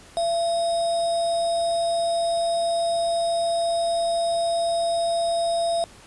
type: tone with sample-and-hold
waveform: sine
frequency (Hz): 677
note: E5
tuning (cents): +46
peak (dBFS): -20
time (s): 0.17-5.84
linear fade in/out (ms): 0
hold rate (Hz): 4410
effects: pink hiss -48 dBFS RMS until 6.06 s + resampled to 24000 Hz